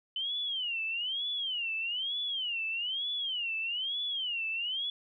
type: tone with vibrato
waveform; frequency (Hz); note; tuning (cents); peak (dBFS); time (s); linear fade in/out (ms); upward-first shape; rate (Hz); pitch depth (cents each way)
sine; 3011; F#7; +30; -31; 0.16-4.9; 2; sine; 1.1; 230
effects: none